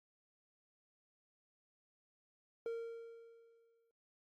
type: tone with exponential decay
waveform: triangle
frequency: 461.1 Hz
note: A#4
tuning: 19 cents flat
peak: -34 dBFS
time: 2.66-3.91 s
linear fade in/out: 1 ms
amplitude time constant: 270 ms
effects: noise-tail reverb RT60 0.2 s tail -21 dB re dry + AAC 48 kbps